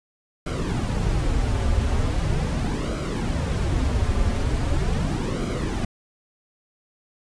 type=noise with flanger; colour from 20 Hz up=brown; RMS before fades=-23 dBFS; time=0.46-5.85 s; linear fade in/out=5 ms; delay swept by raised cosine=1.1 to 6.4 ms; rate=0.4 Hz; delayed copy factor=-0.6; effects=resampled to 22050 Hz